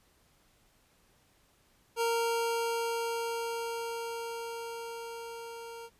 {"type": "tone with level ramp", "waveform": "25% pulse", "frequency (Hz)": 463, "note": "A#4", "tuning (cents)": -12, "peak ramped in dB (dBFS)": [-23, -39], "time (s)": [1.96, 5.9], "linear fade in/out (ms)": 50, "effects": ["pink hiss -67 dBFS RMS until 5.99 s", "resampled to 32000 Hz"]}